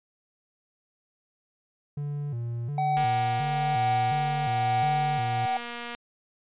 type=tone with vibrato; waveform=triangle; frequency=130.81 Hz; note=C3; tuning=in tune; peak=-27 dBFS; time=1.97-5.46 s; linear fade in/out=5 ms; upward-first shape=square; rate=1.4 Hz; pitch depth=180 cents each way
type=tone with tremolo; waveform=triangle; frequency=757 Hz; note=F#5; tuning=39 cents sharp; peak=-20 dBFS; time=2.78-5.57 s; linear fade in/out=2 ms; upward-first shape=triangle; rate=1.1 Hz; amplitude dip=50%
type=click train; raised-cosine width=0.3 ms; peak=-21 dBFS; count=710; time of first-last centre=2.97-5.949 s; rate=238 Hz
effects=resampled to 8000 Hz